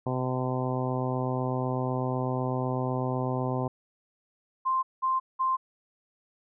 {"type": "harmonic tone", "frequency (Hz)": 128, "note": "C3", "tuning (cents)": -38, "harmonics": [1, 2, 3, 4, 5, 6, 7, 8], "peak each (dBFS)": [-30, -33, -35, -36, -37, -38, -38, -39], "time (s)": [0.06, 3.68], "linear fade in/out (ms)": 5}
{"type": "tone bursts", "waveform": "sine", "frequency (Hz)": 1046.5, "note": "C6", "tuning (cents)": 0, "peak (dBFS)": -23, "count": 3, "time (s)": [4.65, 5.57], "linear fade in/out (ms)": 20, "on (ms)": 180, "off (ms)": 190}
{"effects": []}